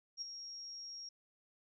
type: tone with ADSR envelope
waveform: sine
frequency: 5588 Hz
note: F8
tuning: in tune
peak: -37 dBFS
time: 0.17-1.09 s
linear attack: 46 ms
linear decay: 14 ms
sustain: -8 dB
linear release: 4 ms
effects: none